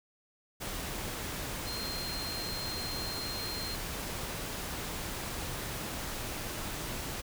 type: tone in noise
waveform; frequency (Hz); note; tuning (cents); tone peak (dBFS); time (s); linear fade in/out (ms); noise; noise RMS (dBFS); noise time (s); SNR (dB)
sine; 4186; C8; 0; -38; 1.66-3.76; 20; pink; -38; 0.6-7.22; -3
effects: none